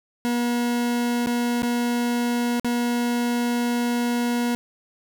40% pulse tone with dropouts, 240 Hz, B3, 49 cents flat, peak -20 dBFS, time 0.25-4.55 s, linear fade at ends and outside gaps 0 ms, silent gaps 1.261-1.271 / 1.621-1.631 / 2.597-2.646 s, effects none

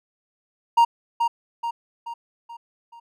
triangle tone with echo, 934 Hz, A#5, 3 cents sharp, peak -10 dBFS, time 0.77-0.85 s, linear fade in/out 10 ms, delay 430 ms, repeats 5, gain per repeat -6 dB, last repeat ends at 3 s, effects none

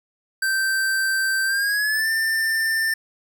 square tone with pitch glide, 1559 to 1790.8 Hz, G6 to A6, -10 to +30 cents, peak -20 dBFS, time 0.42-2.94 s, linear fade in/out 5 ms, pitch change +240 cents, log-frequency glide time 1.45-2.1 s, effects none

